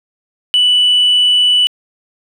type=tone; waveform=sine; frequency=2968 Hz; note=F#7; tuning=5 cents sharp; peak=-6 dBFS; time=0.54-1.67 s; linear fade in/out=0 ms; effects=tanh soft clip ceiling -5 dBFS + 8-bit